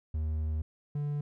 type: tone pair in turn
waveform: triangle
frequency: 77.78 / 146.07 Hz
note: D#2 / D3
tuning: 0 / -9 cents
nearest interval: major seventh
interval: 1091 cents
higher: second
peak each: -27 / -28 dBFS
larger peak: first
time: 0.14-0.62 / 0.95-1.21 s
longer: first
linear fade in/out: 5 ms
effects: none